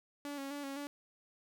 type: tone with vibrato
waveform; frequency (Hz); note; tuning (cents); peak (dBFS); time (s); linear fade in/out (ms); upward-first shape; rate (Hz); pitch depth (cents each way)
sawtooth; 281; C#4; +24; -36; 0.25-0.87; 0; square; 3.9; 39
effects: none